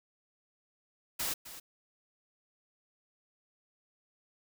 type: noise with echo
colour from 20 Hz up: white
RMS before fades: -34 dBFS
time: 1.19-1.34 s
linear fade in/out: 10 ms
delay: 260 ms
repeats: 1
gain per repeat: -13 dB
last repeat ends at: 1.6 s
effects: none